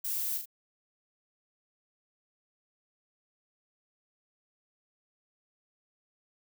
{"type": "noise with echo", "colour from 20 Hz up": "violet", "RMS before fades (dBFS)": -34, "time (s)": [0.04, 0.38], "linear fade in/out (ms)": 10, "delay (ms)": 39, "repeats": 2, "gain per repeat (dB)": -5, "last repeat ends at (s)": 0.458, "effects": []}